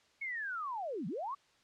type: linear two-way sweep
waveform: sine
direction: down then up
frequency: 2222 to 150.5 to 1172 Hz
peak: -36 dBFS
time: 0.21-1.35 s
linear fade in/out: 10 ms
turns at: 1.07 s
effects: white hiss -68 dBFS RMS until 1.63 s + low-pass 5000 Hz 12 dB/octave